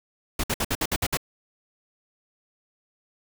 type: noise bursts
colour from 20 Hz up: pink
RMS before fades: -25 dBFS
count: 8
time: 0.39-1.172 s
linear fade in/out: 5 ms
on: 47 ms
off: 58 ms
effects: none